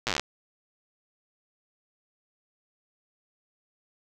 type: slowing click train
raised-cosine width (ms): 0.2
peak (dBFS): -9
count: 12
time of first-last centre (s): 0.07-0.196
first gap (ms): 8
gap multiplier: 1.07
effects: none